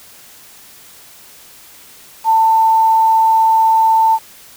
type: tone with quantisation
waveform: sine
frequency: 892 Hz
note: A5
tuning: 23 cents sharp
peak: -8 dBFS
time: 2.24-4.19 s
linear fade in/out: 50 ms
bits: 6
effects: white hiss -41 dBFS RMS until 4.56 s